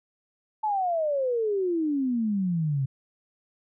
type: exponential sweep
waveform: sine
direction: down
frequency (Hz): 880 to 130.4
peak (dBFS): -23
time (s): 0.63-2.86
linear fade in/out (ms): 10
effects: none